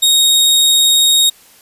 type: tone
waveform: sawtooth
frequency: 3747 Hz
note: A#7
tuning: 8 cents sharp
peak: -5 dBFS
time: 0.02-1.3 s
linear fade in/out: 10 ms
effects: white hiss -45 dBFS RMS until 1.61 s + resampled to 32000 Hz